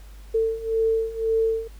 sine beating tone pair, 446.8 / 448.7 Hz, A4 / A4, +27 / +34 cents, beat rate 1.9 Hz, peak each -25 / -22 dBFS, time 0.34-1.68 s, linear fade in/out 10 ms, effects added 50 Hz sine -40 dBFS peak until 1.79 s + pink hiss -54 dBFS RMS until 1.79 s

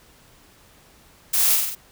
blue noise with echo, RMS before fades -20 dBFS, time 1.33-1.56 s, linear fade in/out 10 ms, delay 48 ms, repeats 4, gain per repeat -3 dB, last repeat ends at 1.752 s, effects pink hiss -53 dBFS RMS until 1.91 s

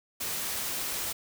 white noise, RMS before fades -33 dBFS, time 0.2-1.13 s, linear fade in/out 10 ms, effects none

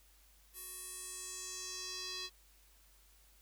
square tone with band-pass filter sweep, 370 Hz, F#4, in tune, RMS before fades -45 dBFS, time 0.53-2.3 s, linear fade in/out 50 ms, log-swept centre 12000 to 4300 Hz, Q 2.8, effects added 50 Hz sine -65 dBFS peak until 3.41 s + white hiss -67 dBFS RMS until 3.41 s

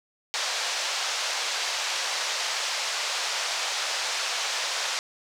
white band-pass noise, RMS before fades -29 dBFS, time 0.34-4.99 s, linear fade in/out 0 ms, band 550 to 6200 Hz, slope 24 dB/octave, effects none

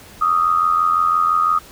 sine tone with amplitude modulation, 1244.5 Hz, D#6, in tune, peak -10 dBFS, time 0.21-1.59 s, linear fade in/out 10 ms, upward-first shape sine, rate 85.9 Hz, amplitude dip 70%, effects pink hiss -42 dBFS RMS until 1.71 s

